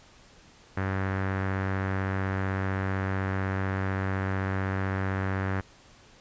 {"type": "tone with low-pass filter", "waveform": "sawtooth", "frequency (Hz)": 95.8, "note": "G2", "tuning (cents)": -39, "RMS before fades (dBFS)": -29, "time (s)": [0.77, 5.61], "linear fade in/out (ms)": 5, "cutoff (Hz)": 1700, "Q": 2.8, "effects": ["pink hiss -55 dBFS RMS until 6.2 s", "resampled to 16000 Hz"]}